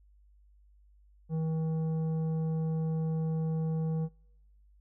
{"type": "tone with tanh clipping", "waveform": "sine", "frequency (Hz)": 160, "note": "D#3", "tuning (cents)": 49, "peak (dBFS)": -30, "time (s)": [1.29, 4.09], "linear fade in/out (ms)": 50, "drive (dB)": 9, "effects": ["noise-tail reverb RT60 0.9 s tail -26 dB re dry", "added 50 Hz sine -58 dBFS peak until 4.8 s"]}